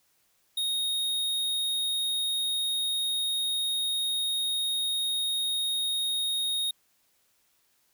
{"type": "tone", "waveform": "square", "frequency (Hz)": 3729, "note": "A#7", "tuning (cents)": 0, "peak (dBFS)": -27, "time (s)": [0.57, 6.71], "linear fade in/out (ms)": 5, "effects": ["white hiss -69 dBFS RMS until 7.93 s"]}